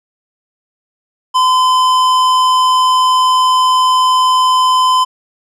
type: tone with tanh clipping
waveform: sine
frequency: 1021 Hz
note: C6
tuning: 43 cents flat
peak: -10 dBFS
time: 1.34-5.05 s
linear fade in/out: 20 ms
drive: 15 dB
effects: none